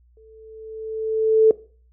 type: tone with exponential growth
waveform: sine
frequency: 440 Hz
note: A4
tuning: in tune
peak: -8 dBFS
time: 0.17-1.51 s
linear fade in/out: 2 ms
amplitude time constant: 290 ms
effects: noise-tail reverb RT60 0.4 s tail -19 dB re dry + added 60 Hz sine -53 dBFS peak until 1.92 s